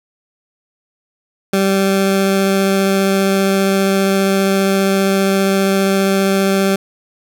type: tone with vibrato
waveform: 20% pulse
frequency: 194.4 Hz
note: G3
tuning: 14 cents flat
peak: -7 dBFS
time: 1.53-6.76 s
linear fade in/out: 5 ms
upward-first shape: triangle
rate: 15 Hz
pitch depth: 8 cents each way
effects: none